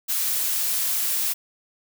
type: noise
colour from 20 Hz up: blue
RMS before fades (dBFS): -24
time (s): 0.08-1.34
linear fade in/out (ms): 20
effects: none